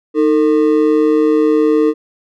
triangle ring-modulated tone, 380.6 Hz, F#4, 49 cents sharp, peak -4 dBFS, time 0.14-1.94 s, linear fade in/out 50 ms, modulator 69.6 Hz, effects none

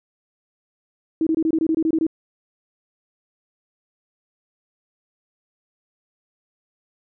sine tone bursts, 321.2 Hz, E4, 45 cents flat, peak -16 dBFS, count 11, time 1.21-2.067 s, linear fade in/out 2 ms, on 57 ms, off 23 ms, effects none

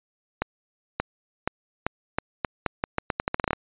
accelerating click train, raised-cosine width 0.5 ms, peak -8 dBFS, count 18, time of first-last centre 0.42-3.532 s, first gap 580 ms, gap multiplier 0.82, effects resampled to 8000 Hz

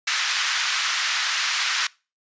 pink band-pass noise, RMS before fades -24 dBFS, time 0.07-1.87 s, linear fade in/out 5 ms, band 1300 to 6400 Hz, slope 24 dB/octave, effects noise-tail reverb RT60 0.3 s tail -23 dB re dry + resampled to 16000 Hz

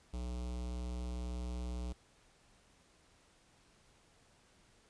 square tone with notch filter, 60.9 Hz, B1, 24 cents flat, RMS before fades -40 dBFS, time 0.13-1.93 s, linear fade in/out 10 ms, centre 1700 Hz, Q 0.97, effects pink hiss -67 dBFS RMS until 4.89 s + resampled to 22050 Hz

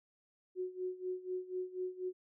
sine tone with tremolo, 367.5 Hz, F#4, 12 cents flat, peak -34 dBFS, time 0.55-2.13 s, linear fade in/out 50 ms, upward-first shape sine, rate 4.1 Hz, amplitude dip 85%, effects none

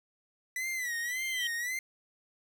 45% pulse tone with vibrato, 1975.5 Hz, B6, in tune, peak -32 dBFS, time 0.56-1.79 s, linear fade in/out 2 ms, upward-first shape sine, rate 1.8 Hz, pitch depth 110 cents each way
sine tone with exponential growth, 3135 Hz, G7, 1 cent flat, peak -30 dBFS, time 0.78-1.47 s, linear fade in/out 1 ms, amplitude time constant 150 ms
effects none

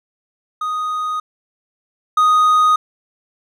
triangle tone pair in turn, 1244.5 / 1244.5 Hz, D#6 / D#6, 0 / 0 cents, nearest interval unison, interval 0 cents, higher neither, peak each -17 / -8 dBFS, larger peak second, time 0.61-1.2 / 2.17-2.76 s, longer neither, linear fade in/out 5 ms, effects none

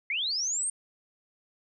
sine linear sweep, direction up, 2037 to 8870 Hz, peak -27 dBFS, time 0.1-0.7 s, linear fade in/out 2 ms, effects none

